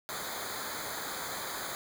pink noise with comb filter, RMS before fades -38 dBFS, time 0.09-1.75 s, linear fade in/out 0 ms, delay 0.36 ms, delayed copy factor -1, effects none

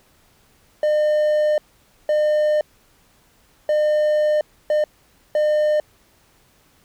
triangle tone bursts at uneven times, 605 Hz, D#5, 49 cents flat, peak -13 dBFS, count 5, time 0.83-1.58 / 2.09-2.61 / 3.69-4.41 / 4.7-4.84 / 5.35-5.8 s, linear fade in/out 2 ms, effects pink hiss -57 dBFS RMS until 6.84 s

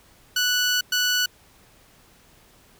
15% pulse tone bursts at uneven times, 1480 Hz, F#6, in tune, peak -13 dBFS, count 2, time 0.36-0.81 / 0.92-1.26 s, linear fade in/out 5 ms, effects pink hiss -55 dBFS RMS until 2.79 s

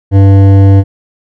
triangle tone with hard clipping, 98 Hz, G2, in tune, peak -3 dBFS, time 0.11-0.84 s, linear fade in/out 50 ms, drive 16 dB, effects none

